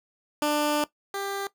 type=tone pair in turn; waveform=15% pulse; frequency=296.9 / 396.3 Hz; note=D4 / G4; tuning=+19 / +19 cents; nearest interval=perfect fourth; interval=500 cents; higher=second; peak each=-16 / -23 dBFS; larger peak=first; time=0.42-0.84 / 1.14-1.47 s; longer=first; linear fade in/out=2 ms; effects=noise-tail reverb RT60 0.1 s tail -17 dB re dry